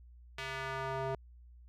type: tone with band-pass filter sweep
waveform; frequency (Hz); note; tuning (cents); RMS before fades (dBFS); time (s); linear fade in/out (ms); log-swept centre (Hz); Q
square; 133.7; C3; +38; -38; 0.38-1.15; 2; 2500 to 630; 1.2
effects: added 60 Hz sine -53 dBFS peak until 1.68 s